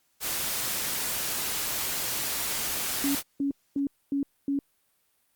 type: noise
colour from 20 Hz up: white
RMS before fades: -30 dBFS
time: 0.2-3.23 s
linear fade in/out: 50 ms
type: tone bursts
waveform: sine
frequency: 279.5 Hz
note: C#4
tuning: 14 cents sharp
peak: -24 dBFS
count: 5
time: 3.04-4.59 s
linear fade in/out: 2 ms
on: 110 ms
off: 250 ms
effects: white hiss -70 dBFS RMS until 5.35 s + Opus 48 kbps